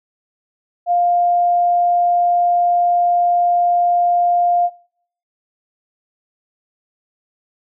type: tone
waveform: sine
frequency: 702 Hz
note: F5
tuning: 9 cents sharp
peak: -12 dBFS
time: 0.86-4.7 s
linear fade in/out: 50 ms
effects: noise-tail reverb RT60 0.6 s tail -21 dB re dry